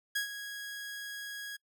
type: tone with ADSR envelope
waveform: sawtooth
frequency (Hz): 1654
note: G#6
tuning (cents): -8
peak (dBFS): -25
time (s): 0.15-1.57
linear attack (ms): 10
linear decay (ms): 110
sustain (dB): -11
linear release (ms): 15
effects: noise-tail reverb RT60 0.1 s tail -25 dB re dry